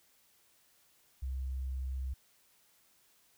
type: tone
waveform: sine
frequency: 65.41 Hz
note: C2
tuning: in tune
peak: -34 dBFS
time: 1.22-2.14 s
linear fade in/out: 10 ms
effects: white hiss -68 dBFS RMS until 3.37 s